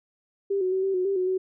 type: tone with pitch steps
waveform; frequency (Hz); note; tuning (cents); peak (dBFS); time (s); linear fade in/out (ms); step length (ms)
sine; 395.9 / 370 / 378.7 / 387 / 366.3 / 393.2 / 367.5 / 374.6; G4 / F#4 / F#4 / G4 / F#4 / G4 / F#4 / F#4; +17 / 0 / +40 / -22 / -17 / +5 / -12 / +21; -22; 0.5-1.38; 10; 110
effects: none